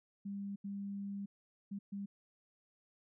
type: tone bursts at uneven times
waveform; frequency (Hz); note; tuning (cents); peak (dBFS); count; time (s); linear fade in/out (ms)
sine; 199.7; G3; +32; -39; 4; 0.25-0.56 / 0.64-1.26 / 1.71-1.79 / 1.92-2.06; 10
effects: none